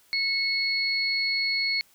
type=tone pair together; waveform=sine; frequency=2200 / 4352 Hz; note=C#7 / C#8; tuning=-14 / -33 cents; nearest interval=octave; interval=1181 cents; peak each=-26 dBFS; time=0.13-1.81 s; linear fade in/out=0 ms; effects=white hiss -60 dBFS RMS until 1.94 s

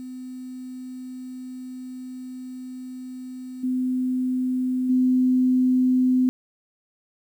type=tone with level steps; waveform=sine; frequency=254.8 Hz; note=C4; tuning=46 cents flat; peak=-33 / -21 / -16 dBFS; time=0-6.29 s; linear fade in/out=0 ms; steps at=3.63 / 4.89 s; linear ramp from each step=10 ms; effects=9-bit

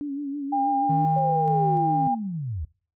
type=tone with vibrato; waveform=sine; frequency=283.5 Hz; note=C#4; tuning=39 cents sharp; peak=-27 dBFS; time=0.01-1.05 s; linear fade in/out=0 ms; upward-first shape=sine; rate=6.2 Hz; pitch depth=58 cents each way
type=tone; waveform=sine; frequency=802 Hz; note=G5; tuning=39 cents sharp; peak=-21 dBFS; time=0.52-2.15 s; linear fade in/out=10 ms
type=tone with tremolo; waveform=triangle; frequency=156.8 Hz; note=D#3; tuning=14 cents sharp; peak=-21 dBFS; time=0.89-2.08 s; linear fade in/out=10 ms; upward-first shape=square; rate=1.7 Hz; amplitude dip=30%
type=linear sweep; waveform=sine; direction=down; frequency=555 to 67.6 Hz; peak=-27 dBFS; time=1.16-2.65 s; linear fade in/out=5 ms
effects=noise-tail reverb RT60 0.4 s tail -22 dB re dry

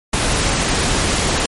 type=noise; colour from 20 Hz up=pink; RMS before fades=-17 dBFS; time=0.13-1.46 s; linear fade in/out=5 ms; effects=MP3 48 kbps

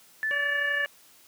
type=tone; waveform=sine; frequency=1751 Hz; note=A6; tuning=9 cents flat; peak=-25 dBFS; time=0.23-0.85 s; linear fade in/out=0 ms
type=harmonic tone; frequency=573 Hz; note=D5; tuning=43 cents flat; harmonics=1 / 2 / 3 / 4 / 5; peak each=-36 / -41 / -35 / -40 / -38 dBFS; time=0.31-0.86 s; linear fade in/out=0 ms
effects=white hiss -56 dBFS RMS until 1.27 s + high-pass 100 Hz 12 dB/octave

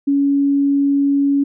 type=tone; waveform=sine; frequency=280.5 Hz; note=C#4; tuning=21 cents sharp; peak=-12 dBFS; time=0.07-1.44 s; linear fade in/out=10 ms; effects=none

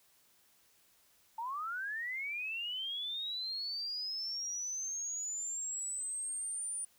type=linear sweep; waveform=sine; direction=up; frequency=876 to 9397 Hz; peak=-36 dBFS; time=1.38-6.85 s; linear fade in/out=5 ms; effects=white hiss -68 dBFS RMS until 6.98 s

